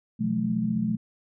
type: tone cluster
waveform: sine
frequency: 124.5 / 167 / 182.5 / 217 Hz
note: B2 / E3 / F#3 / A3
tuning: +14 / +23 / -24 / -24 cents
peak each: -33 / -34 / -30 / -25 dBFS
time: 0.19-0.97 s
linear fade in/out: 20 ms
effects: none